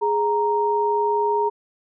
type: tone pair together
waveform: sine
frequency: 416.2 / 932.3 Hz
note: G#4 / A#5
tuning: +4 / 0 cents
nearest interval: octave + major second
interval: 1396 cents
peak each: -21 / -20 dBFS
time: 0.01-1.5 s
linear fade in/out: 20 ms
effects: none